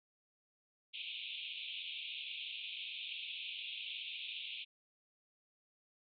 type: band-pass noise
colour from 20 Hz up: white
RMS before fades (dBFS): -45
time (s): 0.93-4.65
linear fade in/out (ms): 20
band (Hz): 2400 to 3700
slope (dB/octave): 96
effects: none